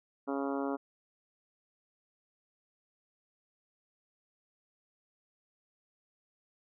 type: harmonic tone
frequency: 138.59 Hz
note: C#3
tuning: in tune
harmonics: 2 / 3 / 4 / 5 / 6 / 7 / 8 / 9 / 10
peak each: -34 / -38 / -40 / -42 / -44 / -45 / -46 / -47 / -48 dBFS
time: 0.27-0.77 s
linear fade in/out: 20 ms
effects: none